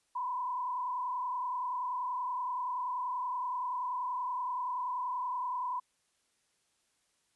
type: tone with frequency modulation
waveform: sine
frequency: 997 Hz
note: B5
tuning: 16 cents sharp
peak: -32 dBFS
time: 0.15-5.8 s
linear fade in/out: 10 ms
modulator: 30.5 Hz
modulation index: 1.1
effects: white hiss -75 dBFS RMS until 7.35 s + resampled to 24000 Hz